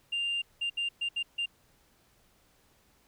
sine tone bursts at uneven times, 2794 Hz, F7, in tune, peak -27 dBFS, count 6, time 0.12-0.42 / 0.61-0.7 / 0.77-0.89 / 1.01-1.09 / 1.16-1.23 / 1.38-1.46 s, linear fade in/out 10 ms, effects tanh soft clip ceiling -26 dBFS + pink hiss -66 dBFS RMS until 3.07 s

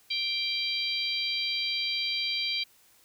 harmonic tone with a mistuned harmonic, 784 Hz, G5, in tune, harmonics 3 / 4 / 5 / 6, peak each -33 / -33 / -33 / -33 dBFS, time 0.1-2.64 s, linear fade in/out 10 ms, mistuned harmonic 4, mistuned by +22 cents, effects white hiss -61 dBFS RMS until 3.04 s

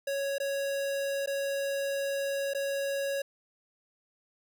square tone with dropouts, 554.4 Hz, C#5, in tune, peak -30 dBFS, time 0.07-3.22 s, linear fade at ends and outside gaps 5 ms, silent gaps 0.383-0.4 / 1.261-1.273 / 2.536-2.547 s, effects none

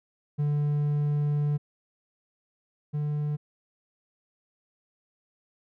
triangle tone pair in turn, 146.83 / 148.28 Hz, D3 / D3, 0 / +17 cents, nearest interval unison, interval 17 cents, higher second, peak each -21 / -24 dBFS, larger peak first, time 0.38-1.58 / 2.93-3.37 s, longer first, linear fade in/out 20 ms, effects none

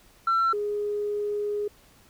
sine tone pair in turn, 1348 / 414.2 Hz, E6 / G#4, +38 / -5 cents, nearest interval octave + minor sixth, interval 2043 cents, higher first, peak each -18 / -25 dBFS, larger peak first, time 0.27-0.53 / 0.53-1.68 s, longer second, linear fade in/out 5 ms, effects tanh soft clip ceiling -18 dBFS + pink hiss -57 dBFS RMS until 2.09 s

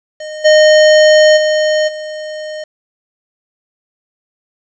square tone with level steps, 615 Hz, D#5, 20 cents flat, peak -24 / -5 / -11 / -23 dBFS, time 0.2-2.64 s, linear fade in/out 5 ms, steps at 0.44 / 1.36 / 1.87 s, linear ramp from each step 20 ms, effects resampled to 16000 Hz + 7-bit

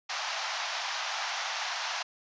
pink band-pass noise, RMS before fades -34 dBFS, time 0.09-2.03 s, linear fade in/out 10 ms, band 690 to 6300 Hz, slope 48 dB/octave, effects resampled to 16000 Hz

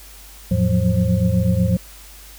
sine tone cluster, 85.3 / 110.6 / 175.6 / 183.7 / 530 Hz, F2 / A2 / F3 / F#3 / C5, -40 / +9 / +10 / -12 / +22 cents, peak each -21 / -19 / -20 / -21 / -27 dBFS, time 0.51-1.77 s, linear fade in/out 5 ms, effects added 50 Hz sine -42 dBFS peak until 2.38 s + white hiss -43 dBFS RMS until 2.38 s

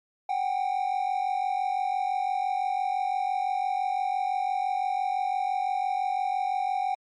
triangle tone pair together, 748 / 793.9 Hz, F#5 / G5, +19 / +22 cents, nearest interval minor second, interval 103 cents, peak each -25 dBFS, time 0.29-6.95 s, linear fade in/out 5 ms, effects tanh soft clip ceiling -18 dBFS + MP3 48 kbps

